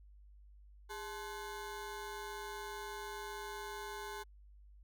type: ring-modulated tone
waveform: 25% pulse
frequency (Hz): 639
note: D#5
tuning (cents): +46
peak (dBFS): -36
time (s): 0.89-4.24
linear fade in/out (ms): 20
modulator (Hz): 230
effects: added 50 Hz sine -56 dBFS peak until 4.83 s